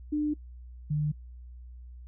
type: tone pair in turn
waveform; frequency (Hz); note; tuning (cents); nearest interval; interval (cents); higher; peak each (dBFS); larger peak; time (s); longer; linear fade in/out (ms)
sine; 299.3 / 150.13; D4 / D3; +33 / +38; octave; 1195; first; -25; neither; 0.12-0.34 / 0.9-1.12; neither; 10
effects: noise-tail reverb RT60 0.1 s tail -23 dB re dry + added 61 Hz sine -43 dBFS peak until 2.07 s